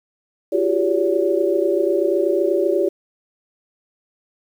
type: tone cluster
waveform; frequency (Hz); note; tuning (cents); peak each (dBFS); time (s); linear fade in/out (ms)
sine; 342 / 374.6 / 402.6 / 570; F4 / F#4 / G4 / C#5; -36 / +21 / +46 / +48; -21; 0.52-2.89; 10
effects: 8-bit